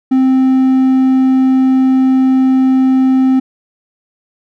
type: tone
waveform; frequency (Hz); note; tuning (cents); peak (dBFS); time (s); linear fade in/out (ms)
triangle; 261.6; C4; 0; -5; 0.11-3.4; 10
effects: none